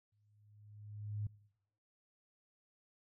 sine tone with exponential growth, 104.6 Hz, G#2, 13 cents sharp, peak -35 dBFS, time 0.12-1.27 s, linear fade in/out 5 ms, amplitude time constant 250 ms, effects noise-tail reverb RT60 0.8 s tail -22 dB re dry

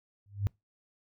sine tone with exponential growth, 100.5 Hz, G2, 44 cents sharp, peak -22 dBFS, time 0.26-0.47 s, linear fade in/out 0 ms, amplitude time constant 44 ms, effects noise-tail reverb RT60 0.2 s tail -25 dB re dry

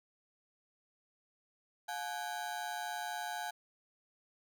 30% pulse ring-modulated tone, 784 Hz, G5, in tune, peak -32 dBFS, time 1.88-3.51 s, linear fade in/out 10 ms, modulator 70 Hz, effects none

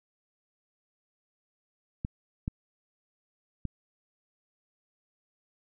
clicks, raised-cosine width 5 ms, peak -19 / -18 / -20 dBFS, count 3, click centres 2.049 / 2.479 / 3.653 s, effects none

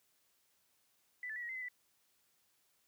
sine tone with pitch steps, 1987 / 1749 / 1949 / 1897 / 2063 / 2027 / 1977 Hz, B6 / A6 / B6 / A#6 / C7 / B6 / B6, +10 / -11 / -23 / +30 / -25 / +45 / +1 cents, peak -40 dBFS, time 1.23-1.685 s, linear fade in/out 2 ms, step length 65 ms, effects white hiss -75 dBFS RMS until 2.87 s + high-pass 60 Hz 12 dB/octave

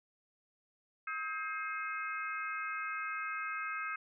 harmonic tone with a mistuned harmonic, 425 Hz, G#4, 40 cents sharp, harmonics 3 / 4 / 5 / 6, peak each -39 / -41 / -43 / -45 dBFS, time 1.07-3.96 s, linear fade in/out 5 ms, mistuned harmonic 4, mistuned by -110 cents, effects none

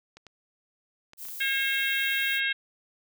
clicks, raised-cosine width 0.2 ms, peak -30 dBFS, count 5, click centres 0.17 / 0.267 / 1.134 / 1.252 / 1.286 s
violet noise, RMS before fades -39 dBFS, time 1.17-2.41 s, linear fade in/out 50 ms
harmonic tone, 539 Hz, C#5, 49 cents flat, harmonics 3 / 4 / 5 / 6 / 7, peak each -28 / -30 / -32 / -34 / -35 dBFS, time 1.4-2.53 s, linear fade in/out 10 ms
effects none

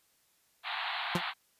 pink band-pass noise, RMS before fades -36 dBFS, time 0.63-1.34 s, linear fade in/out 50 ms, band 700 to 4200 Hz, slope 96 dB/octave
sawtooth tone with exponential decay, 175.5 Hz, F3, 9 cents sharp, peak -21 dBFS, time 1.15-1.22 s, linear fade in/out 5 ms, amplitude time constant 15 ms
effects white hiss -70 dBFS RMS until 1.59 s + resampled to 32000 Hz

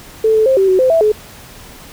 sine tone with pitch steps, 440.6 / 436.4 / 529 / 385.8 / 373.7 / 516 / 657 / 425.9 Hz, A4 / A4 / C5 / G4 / F#4 / C5 / E5 / G#4, +2 / -14 / +19 / -28 / +17 / -24 / -6 / +44 cents, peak -8 dBFS, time 0.24-1.12 s, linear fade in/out 5 ms, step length 110 ms, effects pink hiss -37 dBFS RMS until 1.92 s

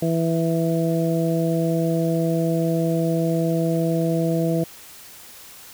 harmonic tone, 165 Hz, E3, 2 cents sharp, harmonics 1 / 2 / 3 / 4, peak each -21 / -24 / -26 / -27 dBFS, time 0.02-4.64 s, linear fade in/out 5 ms, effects white hiss -43 dBFS RMS until 5.73 s

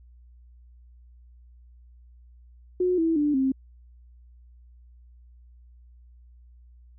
sine tone with pitch steps, 362.8 / 327 / 294.7 / 265.6 Hz, F#4 / E4 / D4 / C4, -34 / -14 / +6 / +26 cents, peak -20 dBFS, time 2.8-3.52 s, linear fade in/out 5 ms, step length 180 ms, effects added 60 Hz sine -49 dBFS peak until 6.98 s

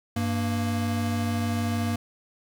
square tone pair together, 98 / 233.1 Hz, G2 / A#3, 0 / 0 cents, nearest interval octave + minor third, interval 1500 cents, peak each -28 / -28 dBFS, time 0.16-1.96 s, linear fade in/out 5 ms, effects 10-bit

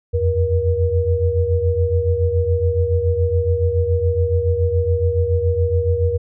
sine tone cluster, 83.9 / 91 / 476.1 Hz, E2 / F#2 / A#4, +31 / -28 / +37 cents, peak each -19 dBFS, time 0.13-6.18 s, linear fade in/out 20 ms, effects none

